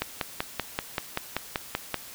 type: click train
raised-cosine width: 0.3 ms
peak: -10 dBFS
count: 11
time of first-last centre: 0.02-1.943 s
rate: 5.2 Hz
effects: white hiss -44 dBFS RMS until 2.14 s